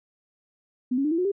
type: tone with pitch steps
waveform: sine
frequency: 250.9 / 275.2 / 301.8 / 331.1 / 363.1 / 398.3 Hz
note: B3 / C#4 / D4 / E4 / F#4 / G4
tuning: +28 / -12 / +47 / +8 / -33 / +28 cents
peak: -21 dBFS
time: 0.91-1.318 s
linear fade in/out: 10 ms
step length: 68 ms
effects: none